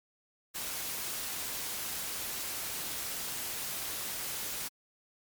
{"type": "noise", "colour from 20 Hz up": "white", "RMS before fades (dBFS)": -37, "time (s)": [0.54, 4.69], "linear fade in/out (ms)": 20, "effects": ["MP3 96 kbps"]}